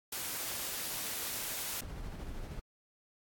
white noise, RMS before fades -38 dBFS, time 0.12-1.81 s, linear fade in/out 5 ms
brown noise with tremolo, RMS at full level -40 dBFS, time 1.81-2.6 s, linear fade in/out 10 ms, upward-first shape triangle, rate 13 Hz, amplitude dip 35%
effects AAC 64 kbps

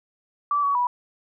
sine tone with pitch steps, 1159 / 1129 / 978 Hz, D6 / C#6 / B5, -23 / +31 / -17 cents, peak -19 dBFS, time 0.51-0.87 s, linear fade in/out 2 ms, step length 120 ms, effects none

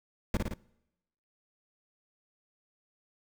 brown noise with echo, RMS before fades -27 dBFS, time 0.34-0.37 s, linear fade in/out 2 ms, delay 56 ms, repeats 3, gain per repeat -3 dB, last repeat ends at 0.538 s, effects noise-tail reverb RT60 0.9 s tail -23 dB re dry

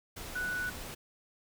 sine tone in noise, 1480 Hz, F#6, in tune, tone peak -32 dBFS, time 0.35-0.7 s, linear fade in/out 10 ms, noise pink, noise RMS -43 dBFS, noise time 0.16-0.95 s, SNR +8 dB, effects none

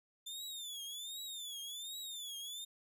sawtooth tone with vibrato, 3538 Hz, A7, 9 cents sharp, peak -40 dBFS, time 0.26-2.65 s, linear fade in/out 10 ms, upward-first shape triangle, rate 1.3 Hz, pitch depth 170 cents each way, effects none

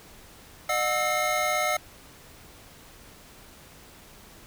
square tone cluster, 608 / 729 / 1309 / 2129 Hz, D#5 / F#5 / E6 / C7, -40 / -26 / -13 / +30 cents, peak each -30 dBFS, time 0.69-1.77 s, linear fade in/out 5 ms, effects pink hiss -50 dBFS RMS until 4.46 s

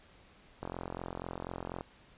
click train, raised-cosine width 1 ms, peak -24 dBFS, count 53, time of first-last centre 0.63-1.809 s, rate 44.1 Hz, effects pink hiss -60 dBFS RMS until 2.17 s + resampled to 8000 Hz

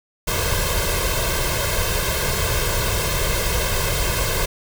pink noise with comb filter, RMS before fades -21 dBFS, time 0.27-4.46 s, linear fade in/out 10 ms, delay 1.9 ms, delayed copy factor +0.85, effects none

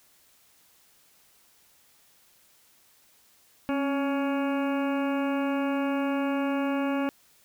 harmonic tone with a mistuned harmonic, 280 Hz, C#4, 18 cents sharp, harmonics 1 / 2 / 3 / 4 / 5 / 6 / 8 / 9 / 10, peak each -26 / -32 / -36 / -38 / -40 / -42 / -44 / -45 / -46 dBFS, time 3.69-7.09 s, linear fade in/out 0 ms, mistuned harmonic 1, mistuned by -41 cents, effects white hiss -61 dBFS RMS until 7.44 s

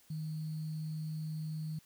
sine tone with sample-and-hold, 156.4 Hz, D#3, 9 cents sharp, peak -36 dBFS, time 0.1-1.79 s, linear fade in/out 5 ms, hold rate 4410 Hz, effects white hiss -65 dBFS RMS until 1.85 s

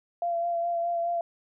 sine tone with vibrato, 685 Hz, F5, 34 cents flat, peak -25 dBFS, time 0.22-1.21 s, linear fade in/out 2 ms, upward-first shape sine, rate 4.8 Hz, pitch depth 20 cents each way, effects none

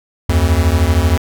square beating tone pair, 75.6 / 88.6 Hz, D#2 / F2, -49 / +25 cents, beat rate 13 Hz, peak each -14 dBFS, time 0.29-1.18 s, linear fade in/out 5 ms, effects none

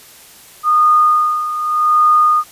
sine tone with tremolo, 1227 Hz, D#6, 25 cents flat, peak -7 dBFS, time 0.63-2.44 s, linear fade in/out 50 ms, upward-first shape sine, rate 0.84 Hz, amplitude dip 70%, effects white hiss -41 dBFS RMS until 2.51 s + resampled to 32000 Hz

